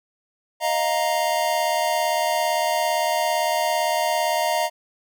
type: chord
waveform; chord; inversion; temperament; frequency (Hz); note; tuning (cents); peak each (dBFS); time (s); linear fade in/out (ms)
square; Eb suspended second; none; just; 622.3 / 700 / 933.4; Eb5 / F5 / Bb5; 0 / +4 / +2; -25; 0.6-4.7; 50
effects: none